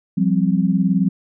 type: chord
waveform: sine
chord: F suspended second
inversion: none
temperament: equal with one note detuned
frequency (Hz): 174.61 / 193.41 / 261.6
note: F3 / G3 / C4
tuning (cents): 0 / -23 / 0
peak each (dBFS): -18 / -17 / -22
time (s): 0.17-1.09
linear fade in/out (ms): 10
effects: none